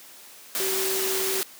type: tone in noise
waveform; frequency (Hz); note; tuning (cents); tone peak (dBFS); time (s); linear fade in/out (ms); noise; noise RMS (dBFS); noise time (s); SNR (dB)
sine; 382.9; G4; -41; -28; 0.6-1.41; 0; white; -27; 0.55-1.43; -4
effects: white hiss -47 dBFS RMS until 1.59 s + high-pass 200 Hz 12 dB/octave